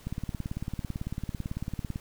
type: click train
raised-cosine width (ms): 5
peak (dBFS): -20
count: 35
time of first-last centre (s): 0.07-1.959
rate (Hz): 18
effects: pink hiss -54 dBFS RMS until 2 s